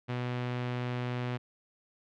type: tone with low-pass filter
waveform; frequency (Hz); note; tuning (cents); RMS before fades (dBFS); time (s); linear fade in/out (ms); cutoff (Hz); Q
sawtooth; 123.47; B2; 0; -34; 0.08-1.38; 20; 2900; 1.2
effects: none